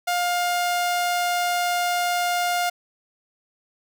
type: tone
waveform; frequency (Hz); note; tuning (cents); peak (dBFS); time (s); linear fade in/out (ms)
sawtooth; 707; F5; +21; -17; 0.07-2.7; 10
effects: none